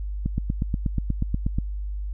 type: click train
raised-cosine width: 5 ms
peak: -12 dBFS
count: 12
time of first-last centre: 0.26-1.585 s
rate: 8.3 Hz
effects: added 50 Hz sine -27 dBFS peak until 2.13 s